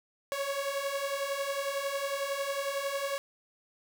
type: beating tone pair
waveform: sawtooth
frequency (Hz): 549 / 560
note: C#5 / C#5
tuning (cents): -17 / +18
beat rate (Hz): 11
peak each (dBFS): -32 / -29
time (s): 0.32-3.18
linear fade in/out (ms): 0
effects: none